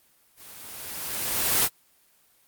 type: noise with level ramp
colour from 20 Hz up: white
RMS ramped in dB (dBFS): -47 to -19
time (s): 0.36-1.69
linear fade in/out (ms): 50
effects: white hiss -62 dBFS RMS until 2.47 s + Opus 24 kbps